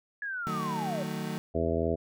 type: linear sweep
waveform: sine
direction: down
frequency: 1700 to 541 Hz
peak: -32 dBFS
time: 0.22-1.03 s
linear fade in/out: 2 ms
type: chord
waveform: 35% pulse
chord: D# diminished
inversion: none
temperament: just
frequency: 155.56 / 186.68 / 224 Hz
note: D#3 / F#3 / A3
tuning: 0 / +16 / +31 cents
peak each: -35 dBFS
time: 0.47-1.38 s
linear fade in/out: 0 ms
type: harmonic tone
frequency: 82.41 Hz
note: E2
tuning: in tune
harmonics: 1 / 2 / 3 / 4 / 5 / 6 / 7 / 8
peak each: -33 / -36 / -34 / -35 / -32 / -34 / -37 / -33 dBFS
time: 1.54-1.96 s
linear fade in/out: 20 ms
effects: none